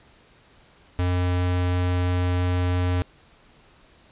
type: tone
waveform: square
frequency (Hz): 89.7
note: F2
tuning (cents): +47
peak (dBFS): -21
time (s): 0.99-3.02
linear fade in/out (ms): 0
effects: pink hiss -55 dBFS RMS until 4.11 s + resampled to 8000 Hz